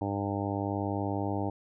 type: harmonic tone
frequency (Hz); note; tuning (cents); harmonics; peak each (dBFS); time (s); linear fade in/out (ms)
100.2; G2; +38; 1 / 2 / 3 / 4 / 5 / 6 / 7 / 8 / 9; -34 / -38 / -34 / -40 / -41 / -40 / -41 / -38 / -41; 0.01-1.5; 5
effects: none